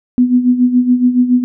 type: tone with tremolo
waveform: sine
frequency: 248.2 Hz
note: B3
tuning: 9 cents sharp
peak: -5 dBFS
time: 0.18-1.44 s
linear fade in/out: 0 ms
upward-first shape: sine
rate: 7.1 Hz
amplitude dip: 70%
effects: none

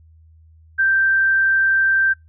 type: tone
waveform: sine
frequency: 1568 Hz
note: G6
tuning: in tune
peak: -13 dBFS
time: 0.78-2.14 s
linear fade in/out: 20 ms
effects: noise-tail reverb RT60 0.2 s tail -25 dB re dry + added 80 Hz sine -46 dBFS peak until 2.28 s

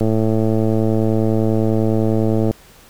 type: click train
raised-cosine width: 2 ms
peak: -5 dBFS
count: 276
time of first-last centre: 0.01-2.51 s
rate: 110 Hz
effects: pink hiss -46 dBFS RMS until 2.89 s

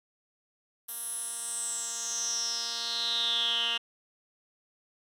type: tone with band-pass filter sweep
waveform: 10% pulse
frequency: 233.1 Hz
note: A#3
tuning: in tune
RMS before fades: -32 dBFS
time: 0.88-3.78 s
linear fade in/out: 10 ms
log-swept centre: 12000 to 2800 Hz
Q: 7.8
effects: none

